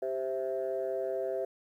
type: chord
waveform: sine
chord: C major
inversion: second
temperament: equal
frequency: 392 / 523.3 / 659.3 Hz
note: G4 / C5 / E5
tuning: 0 / 0 / 0 cents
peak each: -34 dBFS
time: 0.02-1.45 s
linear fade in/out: 5 ms
effects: tanh soft clip ceiling -24 dBFS + 11-bit